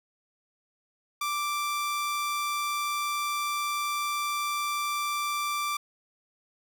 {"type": "tone", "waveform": "sawtooth", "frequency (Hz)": 1174.7, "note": "D6", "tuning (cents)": 0, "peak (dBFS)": -24, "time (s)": [1.21, 5.77], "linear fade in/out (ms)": 5, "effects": []}